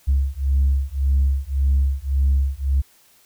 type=beating tone pair; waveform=sine; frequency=67.5 / 69.3 Hz; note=C#2 / C#2; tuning=-45 / 0 cents; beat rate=1.8 Hz; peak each=-18 dBFS; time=0.07-2.82 s; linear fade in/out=20 ms; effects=tanh soft clip ceiling -11 dBFS + white hiss -55 dBFS RMS until 3.25 s